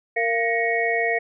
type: tone cluster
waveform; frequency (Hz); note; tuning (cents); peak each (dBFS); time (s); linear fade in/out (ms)
sine; 461.8 / 690 / 1886 / 2213; A#4 / F5 / A#6 / C#7; -16 / -21 / +20 / -3; -25 / -25 / -24 / -26; 0.16-1.19; 10
effects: none